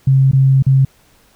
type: tone with dropouts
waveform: sine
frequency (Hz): 134.2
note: C3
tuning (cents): +44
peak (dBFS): -7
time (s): 0.07-0.85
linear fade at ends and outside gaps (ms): 5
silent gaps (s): 0.314-0.331 / 0.625-0.665
effects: pink hiss -52 dBFS RMS until 1.35 s